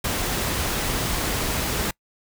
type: noise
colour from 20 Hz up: pink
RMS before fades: -25 dBFS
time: 0.04-1.91 s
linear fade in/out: 5 ms
effects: noise-tail reverb RT60 0.1 s tail -25 dB re dry